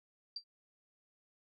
sine tone with exponential decay, 4699 Hz, D8, in tune, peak -35 dBFS, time 0.36-0.44 s, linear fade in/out 5 ms, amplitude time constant 16 ms, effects none

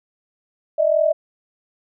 sine tone pair together, 601.7 / 644 Hz, D5 / E5, +42 / -41 cents, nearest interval minor second, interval 117 cents, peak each -17 / -17 dBFS, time 0.78-1.13 s, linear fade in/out 10 ms, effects none

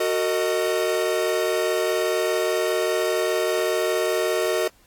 45% pulse chord, D# minor, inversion first, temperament equal with one note detuned, 370 / 455 / 622.3 Hz, F#4 / A#4 / D#5, 0 / -42 / 0 cents, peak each -25 dBFS, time 0-4.68 s, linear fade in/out 5 ms, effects pink hiss -58 dBFS RMS until 4.86 s + AAC 64 kbps

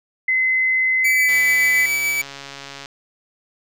sine tone with pitch glide, 2046 to 2006 Hz, C7 to B6, -39 to +26 cents, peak -15 dBFS, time 0.28-1.86 s, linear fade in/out 5 ms, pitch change -35 cents, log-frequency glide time 1.08-1.27 s
45% pulse tone with tremolo, 2295 Hz, D7, 40 cents flat, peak -17 dBFS, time 1.04-2.22 s, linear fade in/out 10 ms, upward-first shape sine, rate 7 Hz, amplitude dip 25%
click train, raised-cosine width 0.2 ms, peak -17 dBFS, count 219, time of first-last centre 1.29-2.858 s, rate 139 Hz
effects none

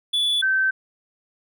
triangle / sine tone pair in turn, 3445 / 1546.1 Hz, A7 / G6, -37 / -24 cents, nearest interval octave + major second, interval 1387 cents, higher first, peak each -17 dBFS, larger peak neither, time 0.13-0.42 / 0.42-0.71 s, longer neither, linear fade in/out 10 ms, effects none

